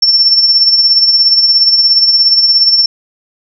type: tone with tremolo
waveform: sine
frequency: 5410 Hz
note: E8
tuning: 44 cents sharp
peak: -3 dBFS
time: 0.02-2.86 s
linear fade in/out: 5 ms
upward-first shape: sine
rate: 17 Hz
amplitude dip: 50%
effects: none